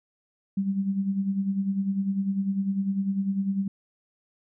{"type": "tone with tremolo", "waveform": "sine", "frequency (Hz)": 195.6, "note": "G3", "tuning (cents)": -4, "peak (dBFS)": -21, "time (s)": [0.57, 3.68], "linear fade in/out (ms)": 5, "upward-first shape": "sine", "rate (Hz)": 10, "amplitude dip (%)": 60, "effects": []}